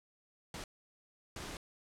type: noise bursts at uneven times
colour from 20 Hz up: pink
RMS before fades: -44 dBFS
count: 2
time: 0.54-0.64 / 1.36-1.57 s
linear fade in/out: 2 ms
effects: low-pass 9000 Hz 12 dB/octave

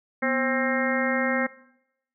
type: harmonic tone with a mistuned harmonic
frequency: 265.4 Hz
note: C4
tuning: 25 cents sharp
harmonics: 1 / 2 / 3 / 4 / 5 / 6 / 7 / 8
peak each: -27 / -27 / -34 / -36 / -32 / -32 / -29 / -31 dBFS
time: 0.22-1.47 s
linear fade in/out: 10 ms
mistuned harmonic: 1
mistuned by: -130 cents
effects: noise-tail reverb RT60 0.8 s tail -20 dB re dry

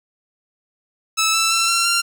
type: tone with pitch steps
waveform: 10% pulse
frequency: 1307 / 1325.2 / 1343.7 / 1362.5 / 1381.5 Hz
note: E6 / E6 / E6 / F6 / F6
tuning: -15 / +9 / +33 / -43 / -19 cents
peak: -7 dBFS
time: 1.17-2.02 s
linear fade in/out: 20 ms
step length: 170 ms
effects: none

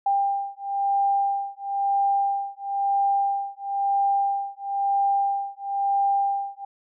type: beating tone pair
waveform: sine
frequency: 795 / 796 Hz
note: G5 / G5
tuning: +24 / +26 cents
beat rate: 1 Hz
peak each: -24 dBFS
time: 0.06-6.65 s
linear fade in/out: 5 ms
effects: none

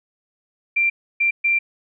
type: tone bursts at uneven times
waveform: sine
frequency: 2365 Hz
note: D7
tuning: 12 cents sharp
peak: -15 dBFS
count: 3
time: 0.76-0.9 / 1.2-1.31 / 1.44-1.59 s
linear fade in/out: 10 ms
effects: none

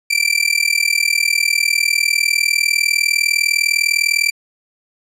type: tone with amplitude modulation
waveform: sawtooth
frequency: 2349 Hz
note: D7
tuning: in tune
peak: -6 dBFS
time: 0.1-4.31 s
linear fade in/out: 10 ms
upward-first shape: sine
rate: 39.9 Hz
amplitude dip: 95%
effects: low-pass 11000 Hz 12 dB/octave

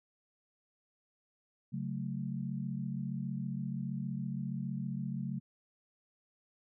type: chord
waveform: sine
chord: F# minor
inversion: second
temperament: equal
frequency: 138.59 / 185 / 220 Hz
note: C#3 / F#3 / A3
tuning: 0 / 0 / 0 cents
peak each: -38 / -39 / -40 dBFS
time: 1.72-5.4 s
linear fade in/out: 20 ms
effects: none

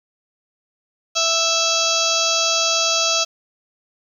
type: harmonic tone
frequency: 659.3 Hz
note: E5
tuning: in tune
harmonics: 1 / 2 / 4 / 5 / 6 / 7 / 8 / 9 / 10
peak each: -25 / -25 / -25 / -25 / -25 / -25 / -25 / -25 / -25 dBFS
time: 1.15-3.25 s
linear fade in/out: 20 ms
effects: 8-bit

